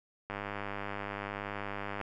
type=click train; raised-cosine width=0.5 ms; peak=-22 dBFS; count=174; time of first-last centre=0.3-2.013 s; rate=101 Hz; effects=none